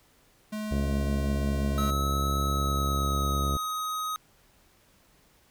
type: tone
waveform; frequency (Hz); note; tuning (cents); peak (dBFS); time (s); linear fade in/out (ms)
square; 213.6; G#3; +49; -32; 0.52-1.91; 10
type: harmonic tone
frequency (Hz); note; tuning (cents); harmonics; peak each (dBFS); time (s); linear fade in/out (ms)
69.3; C#2; 0; 1 / 2 / 3 / 4 / 5 / 6 / 7 / 8 / 9 / 10; -27 / -33 / -37 / -39 / -41 / -43 / -44 / -45 / -46 / -47; 0.71-3.57; 5
type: tone with pitch glide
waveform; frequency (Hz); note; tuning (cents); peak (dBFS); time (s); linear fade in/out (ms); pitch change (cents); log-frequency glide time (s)
square; 1291 to 1258.6; E6 to D#6; -37 to +19; -30; 1.78-4.16; 0; -44; 2.39-3.51
effects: pink hiss -62 dBFS RMS until 5.5 s